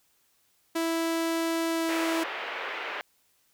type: tone with pitch glide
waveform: sawtooth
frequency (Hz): 329.6 to 327.7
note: E4 to E4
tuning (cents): 0 to -10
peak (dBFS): -22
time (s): 0.75-2.24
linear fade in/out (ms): 10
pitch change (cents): -10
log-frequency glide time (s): 1.69-1.89
type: band-pass noise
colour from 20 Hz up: white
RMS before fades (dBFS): -35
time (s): 1.89-3.01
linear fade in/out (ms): 0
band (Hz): 400 to 2600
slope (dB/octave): 24
effects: white hiss -68 dBFS RMS until 3.53 s